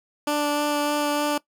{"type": "tone with vibrato", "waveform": "15% pulse", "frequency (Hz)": 293.7, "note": "D4", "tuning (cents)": 0, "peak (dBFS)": -15, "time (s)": [0.27, 1.38], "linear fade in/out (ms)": 5, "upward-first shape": "sine", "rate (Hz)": 3.3, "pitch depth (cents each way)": 9, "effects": ["noise-tail reverb RT60 0.1 s tail -20 dB re dry"]}